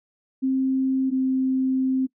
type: tone pair in turn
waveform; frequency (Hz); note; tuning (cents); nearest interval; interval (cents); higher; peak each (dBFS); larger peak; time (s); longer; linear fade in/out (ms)
sine; 264 / 261.7; C4 / C4; +16 / 0; unison; 16; first; -19; neither; 0.42-1.11 / 1.11-2.07; second; 20
effects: noise-tail reverb RT60 0.1 s tail -21 dB re dry